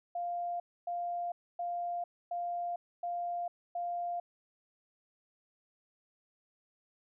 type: tone bursts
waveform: sine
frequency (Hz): 698.5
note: F5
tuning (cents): 0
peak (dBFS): -33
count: 6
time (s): 0.15-4.2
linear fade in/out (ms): 5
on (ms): 450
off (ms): 270
effects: none